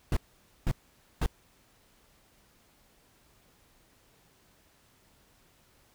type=noise bursts; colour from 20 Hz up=brown; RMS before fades=-25 dBFS; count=3; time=0.12-1.261 s; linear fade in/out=2 ms; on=47 ms; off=500 ms; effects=pink hiss -64 dBFS RMS until 5.94 s